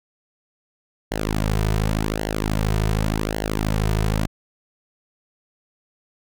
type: tone with flanger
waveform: sawtooth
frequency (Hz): 53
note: G#1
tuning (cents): +36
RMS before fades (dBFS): -22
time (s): 1.11-4.27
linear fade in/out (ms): 10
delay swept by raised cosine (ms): 0.81 to 3.71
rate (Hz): 0.88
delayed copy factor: -0.8
effects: none